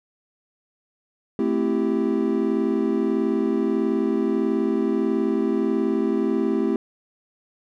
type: chord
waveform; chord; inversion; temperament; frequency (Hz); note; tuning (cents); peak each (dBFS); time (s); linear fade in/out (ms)
triangle; A minor seventh; none; equal with one note detuned; 220 / 261.6 / 333.5 / 392; A3 / C4 / E4 / G4; 0 / 0 / +20 / 0; -23; 1.39-6.76; 2
effects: none